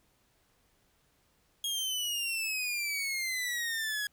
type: exponential sweep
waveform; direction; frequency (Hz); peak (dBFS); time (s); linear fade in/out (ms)
sawtooth; down; 3286 to 1661.2; -28; 1.64-4.07; 2
effects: pink hiss -70 dBFS RMS until 4.12 s